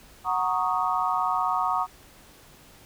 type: chord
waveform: sine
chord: D# minor seventh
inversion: first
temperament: equal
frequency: 740 / 932.3 / 1108.7 / 1244.5 Hz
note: F#5 / A#5 / C#6 / D#6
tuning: 0 / 0 / 0 / 0 cents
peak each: -28 dBFS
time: 0.24-1.87 s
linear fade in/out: 50 ms
effects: pink hiss -52 dBFS RMS until 2.85 s